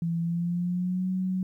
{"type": "tone with pitch glide", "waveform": "sine", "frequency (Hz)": [167.7, 186.07], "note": ["E3", "F#3"], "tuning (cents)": [30, 10], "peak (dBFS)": -25, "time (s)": [0.02, 1.43], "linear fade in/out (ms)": 2, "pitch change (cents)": 180, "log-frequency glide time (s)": [0.21, 1.09], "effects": ["11-bit"]}